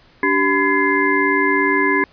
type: tone cluster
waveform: sine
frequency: 290.7 / 387.9 / 1009 / 1692 / 2089 Hz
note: D4 / G4 / B5 / G#6 / C7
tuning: -18 / -18 / +37 / +32 / -3 cents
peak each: -20 dBFS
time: 0.23-2.04 s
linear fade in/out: 2 ms
effects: pink hiss -51 dBFS RMS until 2.12 s + resampled to 11025 Hz